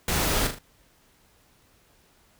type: noise with echo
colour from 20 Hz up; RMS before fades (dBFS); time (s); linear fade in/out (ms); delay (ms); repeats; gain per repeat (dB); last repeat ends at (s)
pink; -25; 0.08-0.47; 2; 39; 3; -7; 0.587
effects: pink hiss -61 dBFS RMS until 2.39 s